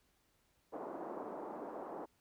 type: band-pass noise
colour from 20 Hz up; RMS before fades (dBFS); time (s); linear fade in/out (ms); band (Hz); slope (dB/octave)
pink; -45; 0.72-2.06; 20; 280 to 1000; 24
effects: pink hiss -75 dBFS RMS until 2.2 s